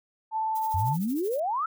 sine tone with vibrato, 880 Hz, A5, in tune, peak -25 dBFS, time 0.31-0.97 s, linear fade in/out 50 ms, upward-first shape sine, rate 20 Hz, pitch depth 14 cents each way
violet noise with tremolo, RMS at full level -40 dBFS, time 0.55-1.4 s, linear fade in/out 5 ms, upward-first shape triangle, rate 13 Hz, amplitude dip 85%
sine exponential sweep, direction up, 83.8 to 1360 Hz, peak -25 dBFS, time 0.74-1.66 s, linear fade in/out 5 ms
effects none

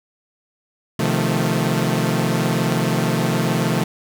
sawtooth chord, F dominant seventh, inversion second, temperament equal with one note detuned, 129.01 / 155.56 / 174.61 / 220 Hz, C3 / Eb3 / F3 / A3, -24 / 0 / 0 / 0 cents, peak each -19 dBFS, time 0.99-3.84 s, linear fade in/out 5 ms, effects none

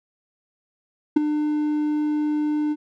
triangle tone with ADSR envelope, 300.3 Hz, D4, 39 cents sharp, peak -7 dBFS, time 1.16-2.76 s, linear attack 9 ms, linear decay 11 ms, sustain -11 dB, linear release 43 ms, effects none

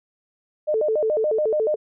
sine tone with vibrato, 517 Hz, C5, 21 cents flat, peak -18 dBFS, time 0.67-1.76 s, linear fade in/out 20 ms, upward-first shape square, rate 7 Hz, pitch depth 280 cents each way, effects none

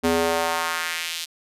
square tone with high-pass filter sweep, 83.1 Hz, E2, 15 cents sharp, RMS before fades -24 dBFS, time 0.03-1.26 s, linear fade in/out 20 ms, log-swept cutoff 280 to 3900 Hz, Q 1.5, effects resampled to 32000 Hz

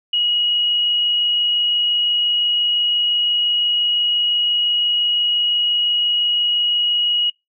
sine tone with frequency modulation, 2900 Hz, F#7, 35 cents flat, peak -15 dBFS, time 0.13-7.3 s, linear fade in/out 5 ms, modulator 25.8 Hz, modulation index 0.5, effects noise-tail reverb RT60 0.2 s tail -26 dB re dry

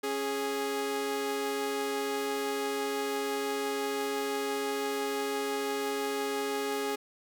sawtooth tone pair together, 274.9 / 415.3 Hz, C#4 / G#4, -14 / 0 cents, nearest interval perfect fifth, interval 714 cents, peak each -33 / -27 dBFS, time 0.03-6.96 s, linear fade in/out 10 ms, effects none

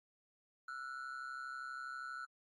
triangle ring-modulated tone, 1401 Hz, F6, 5 cents sharp, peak -38 dBFS, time 0.68-2.25 s, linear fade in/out 5 ms, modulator 66.2 Hz, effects AAC 32 kbps

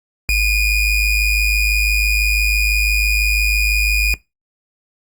square ring-modulated tone, 1243 Hz, D#6, 2 cents flat, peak -11 dBFS, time 0.29-4.14 s, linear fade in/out 0 ms, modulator 1190 Hz, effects noise-tail reverb RT60 0.2 s tail -20 dB re dry + Opus 48 kbps

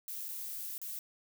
violet noise with dropouts, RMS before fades -41 dBFS, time 0.08-0.99 s, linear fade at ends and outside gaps 1 ms, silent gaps 0.285-0.288 / 0.78-0.816 s, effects none

